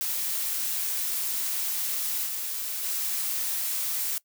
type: noise with level steps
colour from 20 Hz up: blue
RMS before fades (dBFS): -29 / -32 / -29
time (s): 0.01-4.18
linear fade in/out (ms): 0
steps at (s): 2.25 / 2.83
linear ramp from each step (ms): 20
effects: noise-tail reverb RT60 0.1 s tail -21 dB re dry